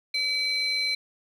sine tone pair together, 2293 / 4074 Hz, D7 / C8, -42 / -47 cents, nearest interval minor seventh, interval 995 cents, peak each -26 / -24 dBFS, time 0.14-0.95 s, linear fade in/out 5 ms, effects tanh soft clip ceiling -20 dBFS + 9-bit

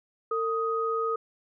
sine tone pair together, 452.4 / 1251 Hz, A4 / D#6, +48 / +9 cents, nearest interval octave + tritone, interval 1761 cents, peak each -28 dBFS, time 0.31-1.16 s, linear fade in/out 5 ms, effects none

